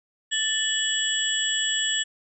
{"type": "tone cluster", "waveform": "sine", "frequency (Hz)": [1765, 2967, 3347, 7730], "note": ["A6", "F#7", "G#7", "B8"], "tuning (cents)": [5, 4, 13, -38], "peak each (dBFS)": -28, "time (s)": [0.31, 2.04], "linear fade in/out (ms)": 20, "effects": []}